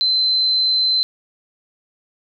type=tone; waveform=sine; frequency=4072 Hz; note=C8; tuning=48 cents flat; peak=-14 dBFS; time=0.01-1.03 s; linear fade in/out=0 ms; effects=none